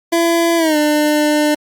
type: tone with pitch glide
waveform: 25% pulse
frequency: 336.5 to 299.8 Hz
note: E4 to D4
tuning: +36 to +36 cents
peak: -8 dBFS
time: 0.12-1.55 s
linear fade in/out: 10 ms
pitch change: -200 cents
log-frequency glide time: 0.57-0.77 s
effects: Opus 48 kbps